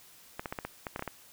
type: clicks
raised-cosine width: 0.5 ms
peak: -20 dBFS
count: 10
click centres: 0.395 / 0.458 / 0.525 / 0.588 / 0.65 / 0.868 / 0.961 / 0.994 / 1.024 / 1.077 s
effects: white hiss -56 dBFS RMS until 1.32 s